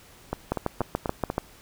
two click trains, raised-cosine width 1 ms, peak -13 / -10 dBFS, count 5 / 7, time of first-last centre 0.33-1.301 / 0.52-1.381 s, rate 4.12 / 6.97 Hz, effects pink hiss -52 dBFS RMS until 1.61 s

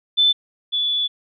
sine tone pair in turn, 3520 / 3448 Hz, A7 / A7, 0 / -36 cents, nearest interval unison, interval 36 cents, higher first, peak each -12 / -18 dBFS, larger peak first, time 0.17-0.33 / 0.72-1.08 s, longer second, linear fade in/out 20 ms, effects none

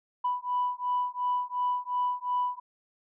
sine beating tone pair, 987.8 / 990.6 Hz, B5 / B5, 0 / +5 cents, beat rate 2.8 Hz, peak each -29 dBFS, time 0.24-2.6 s, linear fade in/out 10 ms, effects tanh soft clip ceiling -20 dBFS

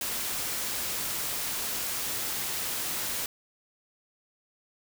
white noise, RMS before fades -32 dBFS, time 0.01-3.26 s, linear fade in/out 2 ms, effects none

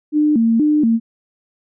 sine tone with vibrato, 261.8 Hz, C4, 1 cent sharp, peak -11 dBFS, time 0.12-1 s, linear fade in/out 50 ms, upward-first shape square, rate 2.1 Hz, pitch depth 240 cents each way, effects none

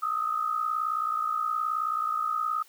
sine tone pair together, 1242.1 / 1301 Hz, D#6 / E6, -3 / -23 cents, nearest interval minor second, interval 80 cents, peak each -27 / -31 dBFS, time 0.02-2.63 s, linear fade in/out 10 ms, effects white hiss -57 dBFS RMS until 2.68 s + high-pass 400 Hz 12 dB/octave

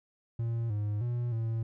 triangle tone with pitch steps, 115.9 / 104.2 / 120.6 / 113.4 Hz, A#2 / G#2 / B2 / A#2, -10 / +6 / -41 / -47 cents, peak -27 dBFS, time 0.39-1.63 s, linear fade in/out 5 ms, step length 310 ms, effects none

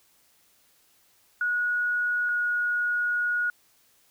sine tone pair in turn, 1456 / 1448.9 Hz, F#6 / F#6, -28 / -37 cents, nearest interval unison, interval 9 cents, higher first, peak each -23 dBFS, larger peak neither, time 1.41-2.29 / 2.29-3.5 s, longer second, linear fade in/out 2 ms, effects white hiss -63 dBFS RMS until 4.1 s

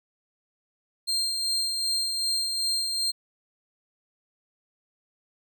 35% pulse tone with tremolo, 4186 Hz, C8, in tune, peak -22 dBFS, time 1.07-3.12 s, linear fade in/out 20 ms, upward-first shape sine, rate 2.6 Hz, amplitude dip 35%, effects none

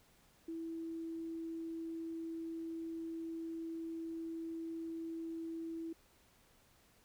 sine tone, 328.3 Hz, E4, 7 cents flat, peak -40 dBFS, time 0.48-5.93 s, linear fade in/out 5 ms, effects pink hiss -68 dBFS RMS until 7.04 s

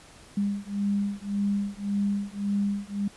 sine beating tone pair, 200.8 / 202.6 Hz, G3 / G#3, +42 / -43 cents, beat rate 1.8 Hz, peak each -28 dBFS, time 0.37-3.08 s, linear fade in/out 5 ms, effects pink hiss -51 dBFS RMS until 3.16 s + resampled to 24000 Hz

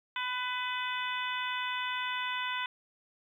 harmonic tone with a mistuned harmonic, 499.9 Hz, B4, 21 cents sharp, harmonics 2 / 3 / 4 / 5 / 6 / 7, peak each -36 / -38 / -39 / -40 / -41 / -41 dBFS, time 0.16-2.66 s, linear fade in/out 2 ms, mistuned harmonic 5, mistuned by +21 cents, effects 11-bit

